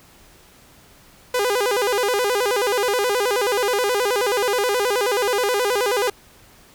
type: tone with vibrato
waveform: sawtooth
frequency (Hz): 449.9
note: A4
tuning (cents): +39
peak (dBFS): -14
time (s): 1.34-6.1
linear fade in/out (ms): 5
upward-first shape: square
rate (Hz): 9.4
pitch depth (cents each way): 180
effects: pink hiss -50 dBFS RMS until 6.74 s